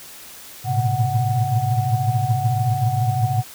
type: tone cluster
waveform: sine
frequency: 106.1 / 113.8 / 119.2 / 133 / 743 Hz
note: G#2 / A#2 / A#2 / C3 / F#5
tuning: +38 / -41 / +39 / +29 / +7 cents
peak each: -23 dBFS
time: 0.64-3.44 s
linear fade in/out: 50 ms
effects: tanh soft clip ceiling -6 dBFS + white hiss -40 dBFS RMS until 3.54 s